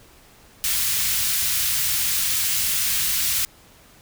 white band-stop noise, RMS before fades -22 dBFS, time 0.64-3.45 s, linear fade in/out 0 ms, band 120 to 1900 Hz, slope 12 dB/octave, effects pink hiss -51 dBFS RMS until 4.01 s

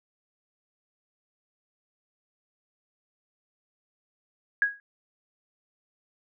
sine tone with exponential decay, 1653 Hz, G#6, 9 cents flat, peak -16 dBFS, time 4.62-4.8 s, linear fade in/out 1 ms, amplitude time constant 39 ms, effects none

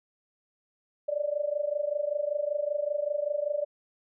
sine tone with amplitude modulation, 587.3 Hz, D5, in tune, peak -23 dBFS, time 1.08-3.65 s, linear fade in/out 10 ms, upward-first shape sine, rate 25.2 Hz, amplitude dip 85%, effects none

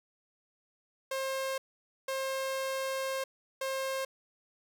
sawtooth tone bursts at uneven times, 533 Hz, C5, 32 cents sharp, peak -28 dBFS, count 3, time 1.11-1.58 / 2.08-3.24 / 3.61-4.05 s, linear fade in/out 5 ms, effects none

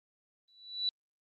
sine tone with exponential growth, 3951 Hz, B7, in tune, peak -26 dBFS, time 0.48-0.89 s, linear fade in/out 1 ms, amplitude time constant 89 ms, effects Opus 24 kbps

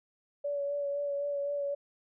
sine tone with vibrato, 570 Hz, C#5, 48 cents sharp, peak -30 dBFS, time 0.44-1.75 s, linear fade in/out 10 ms, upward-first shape sine, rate 3.9 Hz, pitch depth 20 cents each way, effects none

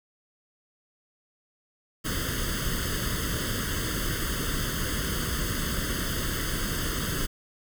pink noise with comb filter, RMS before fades -29 dBFS, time 2.04-7.27 s, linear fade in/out 20 ms, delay 0.62 ms, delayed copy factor +0.95, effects none

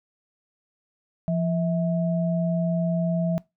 sine tone pair together, 171.37 / 647 Hz, F3 / E5, -32 / -32 cents, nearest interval octave + major seventh, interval 2300 cents, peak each -22 / -28 dBFS, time 1.28-3.38 s, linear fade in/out 0 ms, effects noise-tail reverb RT60 0.2 s tail -21 dB re dry

